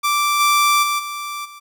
sawtooth tone with level steps, 1172 Hz, D6, 4 cents flat, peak -12 / -9 / -14 / -22 / -33 dBFS, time 0.03-1.6 s, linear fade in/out 20 ms, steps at 0.39 / 0.82 / 0.98 / 1.44 s, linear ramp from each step 20 ms, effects none

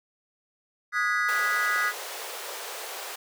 triangle chord, G# minor seventh, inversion second, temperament equal with one note detuned, 1244.5 / 1455.4 / 1661.2 / 1975.5 Hz, D#6 / F#6 / G#6 / B6, 0 / -29 / 0 / 0 cents, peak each -27 dBFS, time 0.92-1.93 s, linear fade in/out 50 ms
pink high-pass noise, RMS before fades -37 dBFS, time 1.28-3.16 s, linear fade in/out 10 ms, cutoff 400 Hz, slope 48 dB/octave
effects none

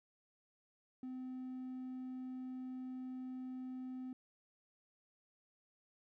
triangle tone, 256.3 Hz, C4, 36 cents flat, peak -40 dBFS, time 1.03-4.13 s, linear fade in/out 2 ms, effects tanh soft clip ceiling -36 dBFS

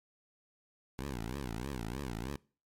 10% pulse tone with vibrato, 62.2 Hz, B1, 13 cents sharp, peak -29 dBFS, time 0.99-2.36 s, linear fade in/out 0 ms, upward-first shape triangle, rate 3.2 Hz, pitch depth 290 cents each way, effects noise-tail reverb RT60 0.4 s tail -24 dB re dry + MP3 64 kbps

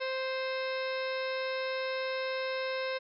harmonic tone with a mistuned harmonic, 523.3 Hz, C5, in tune, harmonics 1 / 2 / 3 / 4 / 5 / 6 / 7 / 8 / 9 / 10, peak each -33 / -41 / -41 / -42 / -43 / -54 / -45 / -48 / -58 / -48 dBFS, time 0-2.99 s, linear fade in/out 20 ms, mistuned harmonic 7, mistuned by +37 cents, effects none

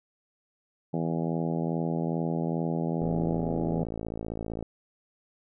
harmonic tone, 82.41 Hz, E2, in tune, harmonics 2 / 3 / 4 / 5 / 6 / 7 / 8 / 9 / 10, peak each -29 / -33 / -35 / -37 / -39 / -40 / -41 / -42 / -43 dBFS, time 0.93-3.84 s, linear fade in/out 10 ms
click train, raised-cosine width 2 ms, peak -21 dBFS, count 90, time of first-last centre 3.02-4.626 s, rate 55.4 Hz
effects none

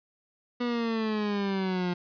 30% pulse exponential sweep, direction down, 245 to 175.8 Hz, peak -24 dBFS, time 0.6-1.94 s, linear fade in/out 10 ms, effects resampled to 11025 Hz + 9-bit

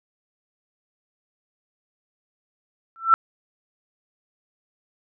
sine tone with exponential growth, 1339 Hz, E6, 27 cents sharp, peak -7 dBFS, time 2.96-3.14 s, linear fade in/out 0 ms, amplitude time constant 37 ms, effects none

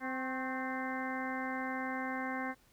harmonic tone with a mistuned harmonic, 259.8 Hz, C4, 12 cents flat, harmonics 1 / 2 / 3 / 4 / 5 / 6 / 7 / 8, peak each -39 / -45 / -42 / -43 / -52 / -43 / -45 / -45 dBFS, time 0-2.55 s, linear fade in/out 50 ms, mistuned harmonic 4, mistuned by +54 cents, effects pink hiss -67 dBFS RMS until 2.72 s

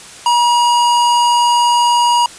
square tone, 957 Hz, A#5, 45 cents sharp, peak -10 dBFS, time 0.26-2.26 s, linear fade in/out 2 ms, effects white hiss -35 dBFS RMS until 2.38 s + resampled to 22050 Hz

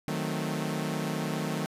sawtooth chord, D# diminished seventh, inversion none, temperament equal, 155.56 / 185 / 220 / 261.6 Hz, D#3 / F#3 / A3 / C4, 0 / 0 / 0 / 0 cents, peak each -29 / -32 / -31 / -34 dBFS, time 0.08-1.66 s, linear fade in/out 0 ms, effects resampled to 32000 Hz

